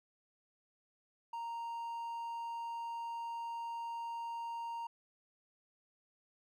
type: tone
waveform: triangle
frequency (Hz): 930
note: A#5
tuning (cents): -4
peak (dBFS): -37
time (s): 1.33-4.87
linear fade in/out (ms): 5
effects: none